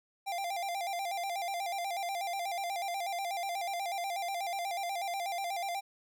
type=tone with vibrato; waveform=square; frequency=740 Hz; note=F#5; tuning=in tune; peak=-34 dBFS; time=0.26-5.81 s; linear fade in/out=20 ms; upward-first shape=square; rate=8.2 Hz; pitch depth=110 cents each way; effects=none